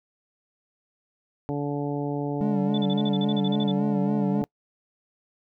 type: harmonic tone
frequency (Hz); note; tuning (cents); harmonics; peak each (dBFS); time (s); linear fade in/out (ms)
144.1; D3; -33; 1 / 2 / 3 / 4 / 5 / 6; -30 / -29 / -32 / -37 / -38 / -39; 1.49-4.44; 0
type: tone with vibrato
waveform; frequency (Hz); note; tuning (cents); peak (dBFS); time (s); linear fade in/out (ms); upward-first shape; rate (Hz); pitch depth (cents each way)
triangle; 200.7; G3; +41; -21; 2.41-4.42; 0; sine; 3.6; 81
type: tone bursts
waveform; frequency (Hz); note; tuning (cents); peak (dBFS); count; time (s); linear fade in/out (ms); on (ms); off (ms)
sine; 3488; A7; -16; -31; 13; 2.74-3.715; 5; 39; 39
effects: noise-tail reverb RT60 0.1 s tail -26 dB re dry